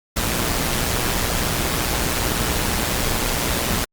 pink noise with amplitude modulation, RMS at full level -19 dBFS, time 0.16-3.85 s, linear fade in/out 10 ms, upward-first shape sine, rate 121 Hz, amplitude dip 55%, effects Opus 48 kbps

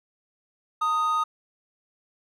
triangle tone pair together, 909 / 1245 Hz, A#5 / D#6, -44 / +1 cents, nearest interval perfect fourth, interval 545 cents, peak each -29 / -20 dBFS, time 0.81-1.24 s, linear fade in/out 10 ms, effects none

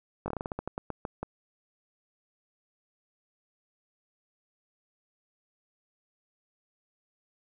slowing click train, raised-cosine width 1 ms, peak -19 dBFS, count 14, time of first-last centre 0.26-1.23 s, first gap 20 ms, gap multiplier 1.2, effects none

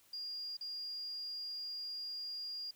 sine tone with dropouts, 4825 Hz, D8, 46 cents sharp, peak -40 dBFS, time 0.13-2.71 s, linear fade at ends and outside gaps 5 ms, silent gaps 0.57-0.609 s, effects white hiss -67 dBFS RMS until 2.75 s

